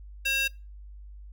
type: tone with high-pass filter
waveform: square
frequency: 540 Hz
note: C#5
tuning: 45 cents flat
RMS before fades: -27 dBFS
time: 0.25-0.48 s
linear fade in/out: 10 ms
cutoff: 2300 Hz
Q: 5.1
effects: noise-tail reverb RT60 0.3 s tail -24 dB re dry + added 50 Hz sine -42 dBFS peak until 1.32 s